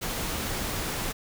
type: noise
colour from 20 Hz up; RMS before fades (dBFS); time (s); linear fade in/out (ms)
pink; -31; 0.01-1.13; 20
effects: none